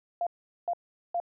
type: tone bursts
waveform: sine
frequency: 694 Hz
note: F5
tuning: 11 cents flat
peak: -26 dBFS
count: 3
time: 0.21-1.201 s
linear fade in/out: 2 ms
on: 57 ms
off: 410 ms
effects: none